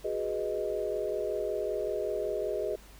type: chord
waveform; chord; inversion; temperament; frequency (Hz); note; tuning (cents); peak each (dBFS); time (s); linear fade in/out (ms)
sine; G# minor seventh; third; equal; 370 / 415.3 / 493.9 / 622.3; F#4 / G#4 / B4 / D#5; 0 / 0 / 0 / 0; -37 / -33 / -37 / -34; 0.04-2.76; 10
effects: added 50 Hz sine -52 dBFS peak until 2.99 s + pink hiss -55 dBFS RMS until 2.99 s